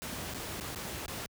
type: noise with dropouts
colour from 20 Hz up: pink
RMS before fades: -39 dBFS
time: 0.02-1.26 s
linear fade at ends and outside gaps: 0 ms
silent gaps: 0.338-0.345 / 0.6-0.609 / 0.748-0.759 / 1.06-1.081 s
effects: high-pass 60 Hz 12 dB/octave